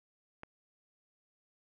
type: click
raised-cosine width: 0.5 ms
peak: -29 dBFS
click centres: 0.434 s
effects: none